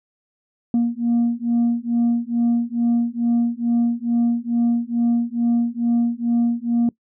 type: beating tone pair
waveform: sine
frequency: 234.7 / 237 Hz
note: A#3 / A#3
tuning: +12 / +29 cents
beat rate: 2.3 Hz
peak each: -18 dBFS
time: 0.74-6.89 s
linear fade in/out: 2 ms
effects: noise-tail reverb RT60 0.1 s tail -22 dB re dry + tanh soft clip ceiling -13 dBFS